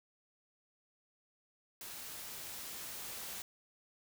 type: noise with level ramp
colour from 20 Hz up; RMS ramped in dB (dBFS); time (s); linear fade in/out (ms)
white; -47 to -44; 1.81-3.42; 2
effects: none